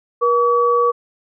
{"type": "tone pair together", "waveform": "sine", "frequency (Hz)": [479.3, 1140], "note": ["A#4", "C#6"], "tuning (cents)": [48, 48], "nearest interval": "octave + minor third", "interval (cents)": 1500, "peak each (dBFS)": -15, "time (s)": [0.21, 0.92], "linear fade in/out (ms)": 20, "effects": []}